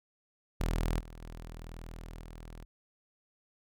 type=tone with level steps; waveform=sawtooth; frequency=40.73 Hz; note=E1; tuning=20 cents flat; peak=-25 / -42 / -39 / -41 dBFS; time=0.6-2.65 s; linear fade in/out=10 ms; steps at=1 / 1.22 / 2.21 s; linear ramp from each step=2 ms; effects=none